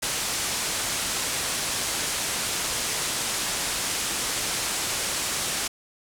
white low-pass noise, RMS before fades -28 dBFS, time 0.02-5.68 s, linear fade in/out 10 ms, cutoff 9900 Hz, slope 24 dB/octave, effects none

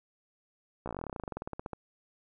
slowing click train, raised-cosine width 1 ms, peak -23 dBFS, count 25, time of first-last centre 0.86-1.733 s, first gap 15 ms, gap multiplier 1.07, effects none

